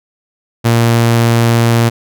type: tone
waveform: sawtooth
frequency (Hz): 116.6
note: A#2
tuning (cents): +1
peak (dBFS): -4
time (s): 0.64-1.9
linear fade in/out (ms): 20
effects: none